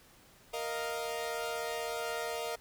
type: chord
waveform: sawtooth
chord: Bb suspended fourth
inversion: none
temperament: equal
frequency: 466.2 / 622.3 / 698.5 Hz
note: Bb4 / Eb5 / F5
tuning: 0 / 0 / 0 cents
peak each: -34 / -36 / -36 dBFS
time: 0.53-2.56 s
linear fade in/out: 10 ms
effects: pink hiss -60 dBFS RMS until 2.6 s